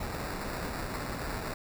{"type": "noise with sample-and-hold", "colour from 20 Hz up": "pink", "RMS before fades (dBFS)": -36, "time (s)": [0, 1.54], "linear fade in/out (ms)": 5, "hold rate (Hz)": 3150, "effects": []}